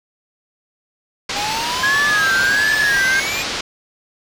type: low-pass noise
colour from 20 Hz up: white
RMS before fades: -24 dBFS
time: 1.29-3.61 s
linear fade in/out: 5 ms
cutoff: 5500 Hz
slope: 24 dB/octave
type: exponential sweep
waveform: square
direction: up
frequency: 800 to 2489 Hz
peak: -23 dBFS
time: 1.35-3.44 s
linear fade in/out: 20 ms
type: tone with vibrato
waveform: sine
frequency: 1647 Hz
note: G#6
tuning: 15 cents flat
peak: -14 dBFS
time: 1.83-3.2 s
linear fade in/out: 5 ms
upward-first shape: sine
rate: 1.4 Hz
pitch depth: 95 cents each way
type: noise with exponential decay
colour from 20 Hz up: blue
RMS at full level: -34 dBFS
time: 2.44-2.52 s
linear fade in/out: 2 ms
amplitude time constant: 16 ms
effects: none